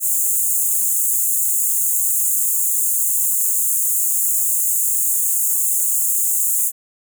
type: high-pass noise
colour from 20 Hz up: pink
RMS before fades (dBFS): -18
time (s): 0-6.72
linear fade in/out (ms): 50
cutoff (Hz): 6800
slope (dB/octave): 96
effects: none